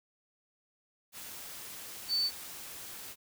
sine tone in noise, 4520 Hz, C#8, 33 cents sharp, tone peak -27 dBFS, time 2.08-2.31 s, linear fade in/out 50 ms, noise white, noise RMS -45 dBFS, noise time 1.12-3.16 s, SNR +15 dB, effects none

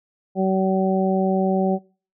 harmonic tone, 190 Hz, F#3, 46 cents sharp, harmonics 1 / 2 / 3 / 4, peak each -20 / -23 / -25 / -26 dBFS, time 0.35-1.79 s, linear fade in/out 50 ms, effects noise-tail reverb RT60 0.4 s tail -24 dB re dry

